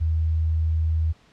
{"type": "tone", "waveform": "sine", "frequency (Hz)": 80, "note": "D#2", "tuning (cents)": 49, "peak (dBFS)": -19, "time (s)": [0, 1.13], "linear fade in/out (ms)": 20, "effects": ["pink hiss -57 dBFS RMS until 1.32 s", "low-pass 5000 Hz 12 dB/octave"]}